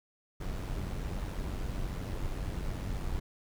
brown noise with amplitude modulation, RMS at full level -33 dBFS, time 0.4-3.2 s, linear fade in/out 10 ms, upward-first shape sine, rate 94.3 Hz, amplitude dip 50%, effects none

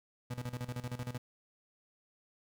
35% pulse tone with tremolo, 123.2 Hz, B2, 4 cents flat, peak -34 dBFS, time 0.3-1.18 s, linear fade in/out 10 ms, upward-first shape square, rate 13 Hz, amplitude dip 80%, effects none

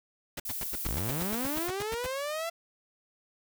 pink noise bursts, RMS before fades -37 dBFS, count 15, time 0.37-2.065 s, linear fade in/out 5 ms, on 29 ms, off 90 ms
violet noise, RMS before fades -36 dBFS, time 0.45-1.68 s, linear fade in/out 5 ms
sawtooth linear sweep, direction up, 30.59 to 680 Hz, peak -28 dBFS, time 0.85-2.5 s, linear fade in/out 10 ms
effects none

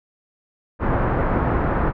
pink low-pass noise, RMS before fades -20 dBFS, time 0.79-1.93 s, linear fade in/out 50 ms, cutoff 1500 Hz, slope 24 dB/octave, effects none

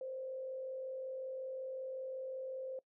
sine tone with frequency modulation, 523.3 Hz, C5, in tune, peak -40 dBFS, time 0.01-2.79 s, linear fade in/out 2 ms, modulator 45.4 Hz, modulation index 0.36, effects noise-tail reverb RT60 0.1 s tail -21 dB re dry

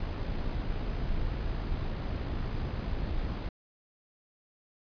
brown noise with amplitude modulation, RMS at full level -31 dBFS, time 0-3.49 s, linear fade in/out 2 ms, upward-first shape sine, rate 57 Hz, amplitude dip 30%, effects resampled to 11025 Hz

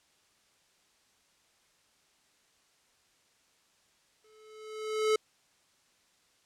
square tone with exponential growth, 432.7 Hz, A4, 29 cents flat, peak -23 dBFS, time 4.24-5.16 s, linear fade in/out 5 ms, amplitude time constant 200 ms, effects white hiss -68 dBFS RMS until 6.45 s + low-pass 8000 Hz 12 dB/octave

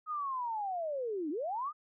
sine linear two-way sweep, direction down then up, 1268 to 282.2 to 1268 Hz, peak -33 dBFS, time 0.06-1.73 s, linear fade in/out 50 ms, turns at 1.3 s, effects none

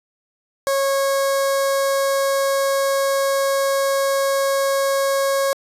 sawtooth tone with notch filter, 548 Hz, C#5, 20 cents flat, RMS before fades -19 dBFS, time 0.67-5.53 s, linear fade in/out 0 ms, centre 2700 Hz, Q 1.2, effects resampled to 32000 Hz

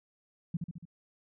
sine tone with echo, 168.9 Hz, E3, 42 cents sharp, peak -28 dBFS, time 0.54-0.57 s, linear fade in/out 5 ms, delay 71 ms, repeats 4, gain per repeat -4 dB, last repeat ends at 0.854 s, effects none

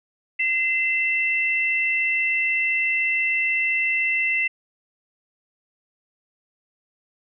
sine tone pair together, 2057 / 2673 Hz, C7 / E7, -30 / +23 cents, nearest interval perfect fourth, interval 453 cents, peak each -22 dBFS, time 0.39-4.48 s, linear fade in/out 10 ms, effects none

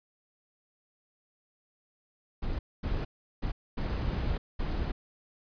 brown noise bursts at uneven times, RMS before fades -31 dBFS, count 5, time 2.42-2.59 / 2.83-3.05 / 3.42-3.52 / 3.77-4.38 / 4.59-4.92 s, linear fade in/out 10 ms, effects resampled to 11025 Hz

